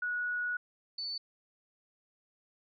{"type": "tone pair in turn", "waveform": "sine", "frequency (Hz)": [1462, 4494], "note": ["F#6", "C#8"], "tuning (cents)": [-21, 23], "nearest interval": "octave + perfect fifth", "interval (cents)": 1944, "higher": "second", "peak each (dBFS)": [-31, -35], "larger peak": "first", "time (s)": [[0.02, 0.57], [0.98, 1.18]], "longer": "first", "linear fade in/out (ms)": 5, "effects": []}